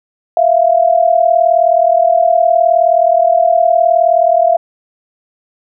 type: tone pair together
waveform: sine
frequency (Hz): 659.3 / 698.5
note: E5 / F5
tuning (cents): 0 / 0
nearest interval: minor second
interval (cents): 100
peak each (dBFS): -10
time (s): 0.37-4.57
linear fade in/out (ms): 2
effects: none